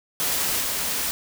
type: noise with level steps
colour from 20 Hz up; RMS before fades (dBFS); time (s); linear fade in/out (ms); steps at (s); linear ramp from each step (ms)
white; -24 / -26; 0.2-1.11; 0; 0.6; 10
effects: none